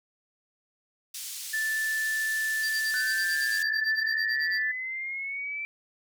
white band-pass noise, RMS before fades -38 dBFS, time 1.14-3.63 s, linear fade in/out 5 ms, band 3500 to 11000 Hz, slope 12 dB/octave
sine tone, 1758 Hz, A6, 2 cents flat, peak -26 dBFS, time 1.53-4.72 s, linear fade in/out 10 ms
triangle tone with tremolo, 4699 Hz, D8, in tune, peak -30 dBFS, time 2.63-4.62 s, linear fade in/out 5 ms, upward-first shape sine, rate 9 Hz, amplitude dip 100%
sine exponential sweep, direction up, 1500 to 2339 Hz, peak -31 dBFS, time 2.94-5.65 s, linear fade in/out 0 ms
effects none

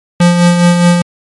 square tone with tremolo, 174.61 Hz, F3, in tune, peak -4 dBFS, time 0.2-1.02 s, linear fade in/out 5 ms, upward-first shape sine, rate 4.8 Hz, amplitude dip 45%, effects MP3 48 kbps

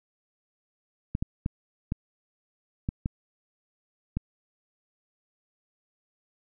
clicks, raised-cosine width 5 ms, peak -15 dBFS, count 7, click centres 1.151 / 1.225 / 1.461 / 1.921 / 2.889 / 3.059 / 4.17 s, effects none

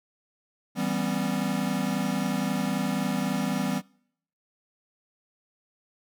square chord, C# half-diminished seventh, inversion first, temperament equal with one note detuned, 164.81 / 196 / 246.9 / 270.7 Hz, E3 / G3 / B3 / C#4, 0 / 0 / 0 / -41 cents, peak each -34 / -30 / -31 / -34 dBFS, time 0.75-3.82 s, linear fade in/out 50 ms, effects noise-tail reverb RT60 0.7 s tail -26 dB re dry

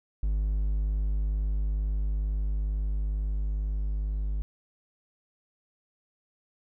triangle tone with level ramp, 51.1 Hz, G#1, 27 cents flat, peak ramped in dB -22 to -25 dBFS, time 0.23-4.42 s, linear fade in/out 0 ms, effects none

